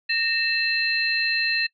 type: tone cluster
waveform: sine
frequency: 1837 / 2644 / 4129 Hz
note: A#6 / E7 / C8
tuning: -26 / +5 / -24 cents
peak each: -25 dBFS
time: 0.09-1.67 s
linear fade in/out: 10 ms
effects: noise-tail reverb RT60 0.1 s tail -22 dB re dry